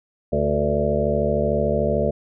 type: harmonic tone with a mistuned harmonic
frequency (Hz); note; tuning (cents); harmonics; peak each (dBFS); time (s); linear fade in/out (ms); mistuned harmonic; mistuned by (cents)
73.42; D2; 0; 1 / 2 / 3 / 5 / 6 / 7 / 8 / 9; -27 / -27 / -26 / -29 / -25 / -29 / -23 / -28; 0.32-2.11; 10; 7; -37
effects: none